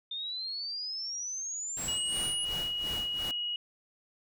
sine exponential sweep, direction up, 3600 to 9956 Hz, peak -34 dBFS, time 0.11-2.45 s, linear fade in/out 5 ms
pink noise with tremolo, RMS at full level -40 dBFS, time 1.77-3.31 s, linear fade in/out 0 ms, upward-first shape sine, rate 2.8 Hz, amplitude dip 85%
sine tone, 2900 Hz, F#7, 35 cents flat, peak -31 dBFS, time 1.88-3.56 s, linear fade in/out 2 ms
effects none

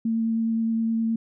sine tone with vibrato, 226 Hz, A3, 47 cents sharp, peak -21 dBFS, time 0.05-1.16 s, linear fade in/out 5 ms, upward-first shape triangle, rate 9.6 Hz, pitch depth 12 cents each way, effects none

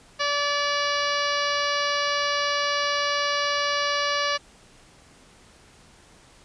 harmonic tone with a mistuned harmonic, 577 Hz, D5, 31 cents flat, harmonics 1 / 2 / 3 / 4 / 5 / 6 / 7 / 8 / 9 / 10, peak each -29 / -27 / -29 / -33 / -32 / -37 / -34 / -34 / -36 / -38 dBFS, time 0.19-4.38 s, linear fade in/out 20 ms, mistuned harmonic 9, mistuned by -31 cents, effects pink hiss -53 dBFS RMS until 6.44 s + resampled to 22050 Hz

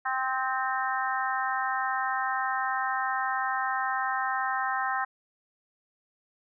harmonic tone with a mistuned harmonic, 261.6 Hz, C4, in tune, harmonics 3 / 4 / 5 / 6 / 7, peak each -31 / -32 / -33 / -34 / -34 dBFS, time 0.05-5.05 s, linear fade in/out 10 ms, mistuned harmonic 5, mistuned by -22 cents, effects none

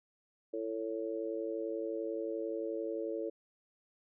harmonic tone, 111.4 Hz, A2, 22 cents sharp, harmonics 3 / 4 / 5, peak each -39 / -38 / -40 dBFS, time 0.53-3.3 s, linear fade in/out 10 ms, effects none

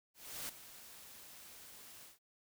white noise with ADSR envelope, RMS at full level -42 dBFS, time 0.14-2.19 s, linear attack 350 ms, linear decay 6 ms, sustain -13 dB, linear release 150 ms, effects none

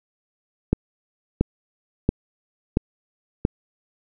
click train, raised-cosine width 3 ms, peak -4 dBFS, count 5, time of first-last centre 0.73-3.451 s, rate 1.47 Hz, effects none

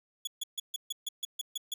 sawtooth tone bursts, 3388 Hz, G#7, 34 cents sharp, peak -29 dBFS, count 10, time 0.25-1.74 s, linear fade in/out 5 ms, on 23 ms, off 140 ms, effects none

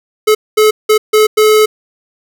square tone bursts at uneven times, 429.8 Hz, A4, 41 cents flat, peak -6 dBFS, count 5, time 0.27-0.35 / 0.57-0.71 / 0.89-0.98 / 1.13-1.27 / 1.37-1.66 s, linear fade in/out 10 ms, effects none

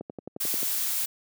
click train, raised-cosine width 2 ms, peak -21 dBFS, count 8, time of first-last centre 0.01-0.629 s, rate 11.3 Hz
blue noise, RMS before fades -28 dBFS, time 0.4-1.06 s, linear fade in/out 10 ms
effects high-pass 200 Hz 12 dB/octave

